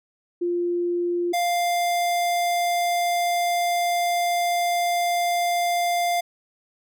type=tone pair in turn; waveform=sine / square; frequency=349.2 / 698.4 Hz; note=F4 / F5; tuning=0 / 0 cents; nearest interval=octave; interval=1200 cents; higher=second; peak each=-21 dBFS; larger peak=neither; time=0.41-1.33 / 1.33-6.21 s; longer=second; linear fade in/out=10 ms; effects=none